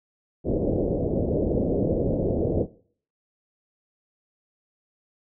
white low-pass noise, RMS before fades -24 dBFS, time 0.44-2.67 s, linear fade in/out 50 ms, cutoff 570 Hz, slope 48 dB/octave, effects noise-tail reverb RT60 0.5 s tail -19 dB re dry

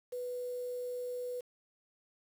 sine tone with quantisation, 493.9 Hz, B4, in tune, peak -36 dBFS, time 0.12-1.41 s, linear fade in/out 10 ms, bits 9, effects none

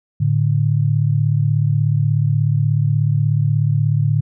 sine tone pair together, 110 / 146.55 Hz, A2 / D3, 0 / -3 cents, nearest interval perfect fourth, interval 497 cents, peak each -16 dBFS, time 0.2-4.21 s, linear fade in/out 10 ms, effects none

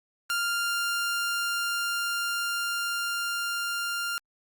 sawtooth tone with level ramp, 1396.9 Hz, F6, in tune, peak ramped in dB -22 to -25 dBFS, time 0.3-4.18 s, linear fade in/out 0 ms, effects Opus 48 kbps

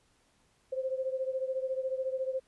sine beating tone pair, 520 / 534 Hz, C5 / C5, -11 / +35 cents, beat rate 14 Hz, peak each -32 / -36 dBFS, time 0.72-2.4 s, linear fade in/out 10 ms, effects pink hiss -69 dBFS RMS until 2.47 s + resampled to 24000 Hz

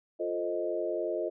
sine chord, F dominant seventh, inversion none, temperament equal, 349.2 / 440 / 523.3 / 622.3 Hz, F4 / A4 / C5 / Eb5, 0 / 0 / 0 / 0 cents, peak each -34 / -36 / -37 / -33 dBFS, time 0.19-1.3 s, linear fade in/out 20 ms, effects none

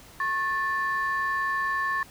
sine tone pair together, 1091 / 1760 Hz, C#6 / A6, -28 / 0 cents, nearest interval minor sixth, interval 828 cents, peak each -26 dBFS, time 0.2-2.03 s, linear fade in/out 2 ms, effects tanh soft clip ceiling -19 dBFS + pink hiss -50 dBFS RMS until 2.1 s

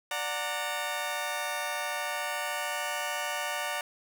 15% pulse chord, D augmented, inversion none, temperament just, 587.3 / 734.2 / 917.7 Hz, D5 / F#5 / A#5, 0 / -14 / -27 cents, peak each -29 dBFS, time 0.11-3.81 s, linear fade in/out 2 ms, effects none

